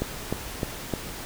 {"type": "click train", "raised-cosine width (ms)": 2, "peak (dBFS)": -12, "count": 4, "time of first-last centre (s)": [0.02, 0.937], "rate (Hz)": 3.27, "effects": ["pink hiss -37 dBFS RMS until 1.25 s"]}